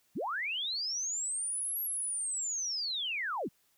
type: linear two-way sweep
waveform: sine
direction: up then down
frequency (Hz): 110 to 11660 to 113.9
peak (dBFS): -32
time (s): 0.15-3.49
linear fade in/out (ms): 20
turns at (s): 1.81
effects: white hiss -71 dBFS RMS until 3.77 s